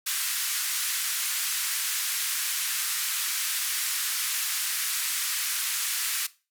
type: band-pass noise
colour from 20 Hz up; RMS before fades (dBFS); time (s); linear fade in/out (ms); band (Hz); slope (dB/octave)
white; -29; 0.06-6.27; 10; 1300 to 14000; 24
effects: noise-tail reverb RT60 0.3 s tail -18 dB re dry